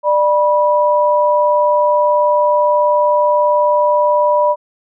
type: tone pair together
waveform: sine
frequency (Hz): 595 / 976.5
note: D5 / B5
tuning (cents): +22 / -20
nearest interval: major sixth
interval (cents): 858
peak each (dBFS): -12 / -13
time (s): 0.03-4.56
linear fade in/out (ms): 50
effects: none